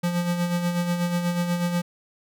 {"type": "tone with tremolo", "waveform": "square", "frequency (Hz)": 174.61, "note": "F3", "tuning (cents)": 0, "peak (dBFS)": -21, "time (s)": [0.03, 1.82], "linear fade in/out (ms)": 10, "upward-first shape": "sine", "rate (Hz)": 8.2, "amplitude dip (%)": 50, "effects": []}